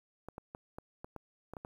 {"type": "clicks", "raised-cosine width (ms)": 1, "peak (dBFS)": -29, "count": 9, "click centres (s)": [0.286, 0.381, 0.549, 0.785, 1.045, 1.163, 1.536, 1.568, 1.649], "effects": ["10-bit"]}